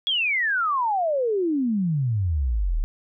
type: exponential sweep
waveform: sine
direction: down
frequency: 3396 to 34.65 Hz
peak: -20 dBFS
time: 0.07-2.84 s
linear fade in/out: 0 ms
effects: none